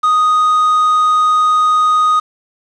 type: tone with quantisation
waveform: triangle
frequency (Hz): 1244.5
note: D#6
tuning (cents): 0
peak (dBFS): -7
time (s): 0.03-2.2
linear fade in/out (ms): 10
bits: 5
effects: low-pass 6000 Hz 12 dB/octave